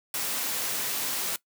white noise, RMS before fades -30 dBFS, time 0.14-1.36 s, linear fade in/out 2 ms, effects noise-tail reverb RT60 0.1 s tail -19 dB re dry + high-pass 150 Hz 12 dB/octave

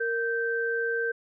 sine tone pair together, 463.5 / 1559 Hz, A#4 / G6, -10 / -10 cents, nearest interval octave + major sixth, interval 2100 cents, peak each -28 dBFS, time 0-1.12 s, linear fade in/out 10 ms, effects none

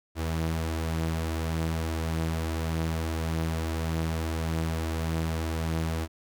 sawtooth tone pair together, 80.8 / 163.29 Hz, E2 / E3, -34 / -16 cents, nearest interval octave, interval 1218 cents, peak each -24 / -31 dBFS, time 0.15-6.08 s, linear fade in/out 50 ms, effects none

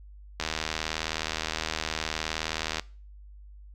click train, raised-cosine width 0.2 ms, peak -11 dBFS, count 191, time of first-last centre 0.4-2.796 s, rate 79.3 Hz, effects noise-tail reverb RT60 0.4 s tail -22 dB re dry + added 50 Hz sine -45 dBFS peak until 3.74 s

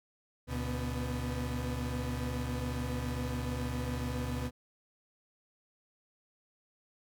35% pulse tone cluster, 71.6 / 120.9 / 249 Hz, D2 / B2 / B3, -43 / -36 / +14 cents, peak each -35 / -36 / -37 dBFS, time 0.47-4.51 s, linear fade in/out 50 ms, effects none

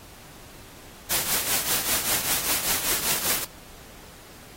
white noise with tremolo, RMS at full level -22 dBFS, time 1.1-3.45 s, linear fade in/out 10 ms, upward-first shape triangle, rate 5.1 Hz, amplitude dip 70%, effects pink hiss -47 dBFS RMS until 4.56 s + AAC 48 kbps

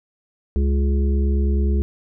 harmonic tone, 69.3 Hz, C#2, in tune, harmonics 1 / 3 / 5 / 6, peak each -16 / -26 / -30 / -32 dBFS, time 0.56-1.82 s, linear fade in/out 0 ms, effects none

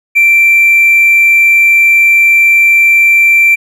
triangle tone with hard clipping, 2349 Hz, D7, in tune, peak -4 dBFS, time 0.15-3.56 s, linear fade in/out 20 ms, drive 4 dB, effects none

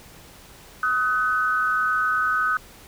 sine tone pair together, 1263.5 / 1505 Hz, D#6 / F#6, +26 / +29 cents, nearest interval minor third, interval 303 cents, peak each -22 dBFS, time 0.83-2.57 s, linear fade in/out 2 ms, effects pink hiss -47 dBFS RMS until 2.87 s

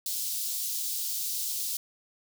white high-pass noise, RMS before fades -32 dBFS, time 0.06-1.77 s, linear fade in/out 2 ms, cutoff 3800 Hz, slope 24 dB/octave, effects none

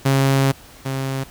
sawtooth tone pair in turn, 135.9 / 134.26 Hz, C#3 / C3, -34 / +45 cents, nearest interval unison, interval 21 cents, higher first, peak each -10 / -18 dBFS, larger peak first, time 0.05-0.52 / 0.85-1.24 s, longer first, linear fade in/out 10 ms, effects pink hiss -44 dBFS RMS until 1.3 s

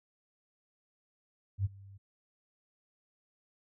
sine tone with ADSR envelope, 98.3 Hz, G2, 5 cents sharp, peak -25 dBFS, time 1.58-1.98 s, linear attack 69 ms, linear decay 25 ms, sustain -24 dB, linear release 14 ms, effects none

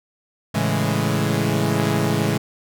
sawtooth chord, A major seventh, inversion none, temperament equal, 110 / 138.59 / 164.81 / 207.7 Hz, A2 / C#3 / E3 / G#3, 0 / 0 / 0 / 0 cents, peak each -20 dBFS, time 0.54-2.38 s, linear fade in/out 10 ms, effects none

